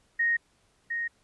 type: tone with echo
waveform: sine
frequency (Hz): 1864.7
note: A#6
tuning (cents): 0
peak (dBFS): -22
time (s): 0.19-0.37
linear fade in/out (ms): 10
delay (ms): 710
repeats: 1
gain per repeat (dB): -6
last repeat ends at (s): 1.08
effects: pink hiss -67 dBFS RMS until 1.23 s + resampled to 24000 Hz